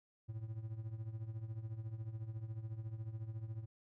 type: tone with tremolo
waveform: triangle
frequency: 110.7 Hz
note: A2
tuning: 11 cents sharp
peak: -36 dBFS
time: 0.28-3.66 s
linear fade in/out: 20 ms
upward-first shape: triangle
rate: 14 Hz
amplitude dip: 80%
effects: none